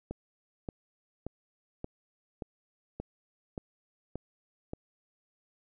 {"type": "click train", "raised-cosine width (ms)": 2, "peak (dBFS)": -23, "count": 9, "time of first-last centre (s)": [0.11, 4.734], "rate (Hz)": 1.73, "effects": []}